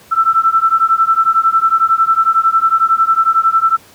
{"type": "beating tone pair", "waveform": "sine", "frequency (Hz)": [1325, 1336], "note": ["E6", "E6"], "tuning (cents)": [9, 23], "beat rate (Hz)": 11, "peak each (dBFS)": -12, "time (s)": [0.11, 3.77], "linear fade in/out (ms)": 20, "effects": ["pink hiss -43 dBFS RMS until 3.94 s", "high-pass 100 Hz 12 dB/octave"]}